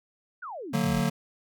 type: exponential sweep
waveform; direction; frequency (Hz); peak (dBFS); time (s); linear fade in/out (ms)
sine; down; 1568 to 43; -35; 0.42-1.01; 10
type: chord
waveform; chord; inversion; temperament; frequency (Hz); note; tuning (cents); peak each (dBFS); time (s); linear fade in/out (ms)
square; D augmented; none; just; 146.83 / 183.54 / 229.4; D3 / F#3 / A#3; 0 / -14 / -28; -29; 0.73-1.1; 10
effects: none